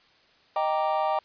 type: chord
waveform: triangle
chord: Eb major seventh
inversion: none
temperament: equal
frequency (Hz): 622.3 / 784 / 932.3 / 1174.7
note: Eb5 / G5 / Bb5 / D6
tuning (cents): 0 / 0 / 0 / 0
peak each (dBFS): -26 / -25 / -28 / -30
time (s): 0.56-1.19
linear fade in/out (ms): 2
effects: white hiss -60 dBFS RMS until 1.24 s + resampled to 11025 Hz